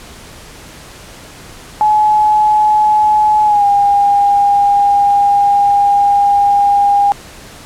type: tone with pitch glide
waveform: sine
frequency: 850 to 808.8 Hz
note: G#5 to G#5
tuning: +40 to -46 cents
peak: -7 dBFS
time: 1.81-7.12 s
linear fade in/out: 0 ms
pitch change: -86 cents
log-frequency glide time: 3.44-3.65 s
effects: pink hiss -35 dBFS RMS until 7.65 s + low-pass 11000 Hz 12 dB/octave